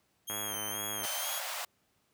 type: tone with vibrato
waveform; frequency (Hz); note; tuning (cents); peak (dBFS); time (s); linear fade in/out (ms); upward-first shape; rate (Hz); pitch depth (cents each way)
5% pulse; 3200; G7; +35; -28; 0.27-1.4; 20; sine; 2.1; 62
type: click train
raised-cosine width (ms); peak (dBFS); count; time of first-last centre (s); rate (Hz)
0.5; -25; 79; 0.3-1.05; 104
type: high-pass noise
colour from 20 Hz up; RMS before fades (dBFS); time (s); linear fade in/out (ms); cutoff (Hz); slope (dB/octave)
pink; -38; 1.03-1.65; 5; 550; 96
effects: pink hiss -73 dBFS RMS until 2.13 s + high-pass 80 Hz 12 dB/octave